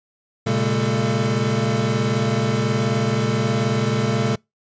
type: tone cluster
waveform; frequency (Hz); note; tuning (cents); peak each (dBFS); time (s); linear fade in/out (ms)
square; 117.6 / 136.3 / 203.7 / 227.7 / 442.9; A#2 / C#3 / G#3 / A#3 / A4; +16 / -29 / -33 / -40 / +11; -24 / -25 / -26 / -27 / -26; 0.46-4.36; 10
effects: noise-tail reverb RT60 0.2 s tail -26 dB re dry + resampled to 16000 Hz